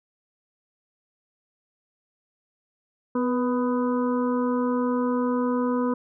harmonic tone with a mistuned harmonic, 249.3 Hz, B3, 16 cents sharp, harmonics 1 / 2 / 4 / 5 / 6, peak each -23 / -27 / -31 / -36 / -43 dBFS, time 3.15-5.94 s, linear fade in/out 5 ms, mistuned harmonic 2, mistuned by -32 cents, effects none

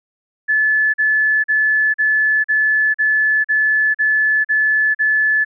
sine tone bursts, 1729 Hz, A6, 31 cents flat, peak -12 dBFS, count 10, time 0.48-5.449 s, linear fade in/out 20 ms, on 460 ms, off 41 ms, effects none

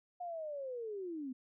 sine linear sweep, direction down, 723 to 246.9 Hz, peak -39 dBFS, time 0.2-1.33 s, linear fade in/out 10 ms, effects none

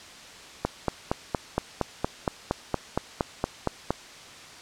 click train, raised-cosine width 1 ms, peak -9 dBFS, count 15, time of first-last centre 0.65-3.906 s, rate 4.3 Hz, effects white hiss -45 dBFS RMS until 4.61 s + low-pass 6000 Hz 12 dB/octave

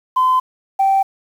sine tone pair in turn, 1025 / 778.4 Hz, C6 / G5, -36 / -12 cents, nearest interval perfect fourth, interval 476 cents, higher first, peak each -10 dBFS, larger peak neither, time 0.16-0.4 / 0.79-1.03 s, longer neither, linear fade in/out 10 ms, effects tanh soft clip ceiling -7 dBFS + 7-bit

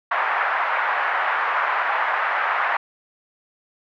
pink band-pass noise, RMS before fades -22 dBFS, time 0.11-2.77 s, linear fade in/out 5 ms, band 810 to 1900 Hz, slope 24 dB/octave, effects none

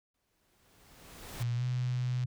pink noise with exponential growth, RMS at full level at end -42 dBFS, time 0.14-1.43 s, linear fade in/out 5 ms, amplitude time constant 280 ms
click train, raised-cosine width 0.2 ms, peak -32 dBFS, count 103, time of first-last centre 1.4-2.236 s, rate 122 Hz
sine tone with pitch glide, 119.2 to 125.27 Hz, A#2 to B2, +39 to +25 cents, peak -29 dBFS, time 1.4-2.26 s, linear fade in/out 10 ms, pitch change +86 cents, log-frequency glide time 1.56-1.63 s
effects none

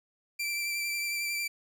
sawtooth tone with vibrato, 2346 Hz, D7, 2 cents flat, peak -27 dBFS, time 0.39-1.48 s, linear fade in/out 10 ms, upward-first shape sine, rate 11 Hz, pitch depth 19 cents each way, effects none

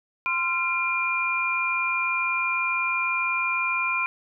sine tone cluster, 1036 / 1376 / 2398 Hz, C6 / F6 / D7, -17 / -26 / +36 cents, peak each -28 / -31 / -24 dBFS, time 0.26-4.06 s, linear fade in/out 0 ms, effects none

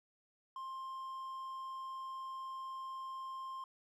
triangle tone, 1056 Hz, C6, 16 cents sharp, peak -40 dBFS, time 0.56-3.64 s, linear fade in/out 2 ms, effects none

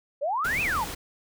sine exponential two-way sweep, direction up then down, 531 to 2691 to 778 Hz, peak -24 dBFS, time 0.21-0.85 s, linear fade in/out 20 ms, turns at 0.62 s
pink noise, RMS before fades -35 dBFS, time 0.44-0.95 s, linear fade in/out 10 ms
effects none

